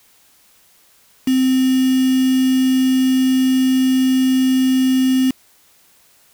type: tone with quantisation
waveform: sine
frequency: 259.9 Hz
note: C4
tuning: 11 cents flat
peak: -12 dBFS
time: 1.27-5.31 s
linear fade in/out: 5 ms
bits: 4
effects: white hiss -53 dBFS RMS until 6.33 s